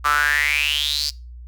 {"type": "tone with high-pass filter sweep", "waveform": "sawtooth", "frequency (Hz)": 146.83, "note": "D3", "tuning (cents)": 0, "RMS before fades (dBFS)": -20, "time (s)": [0.04, 1.11], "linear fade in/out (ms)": 20, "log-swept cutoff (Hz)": [1200, 4900], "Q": 8.6, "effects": ["noise-tail reverb RT60 0.3 s tail -23 dB re dry", "added 60 Hz sine -35 dBFS peak until 1.47 s"]}